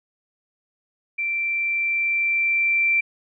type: tone with level ramp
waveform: sine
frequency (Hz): 2349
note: D7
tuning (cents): 0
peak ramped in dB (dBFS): -22 to -16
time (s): 1.18-3.01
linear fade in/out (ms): 10
effects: none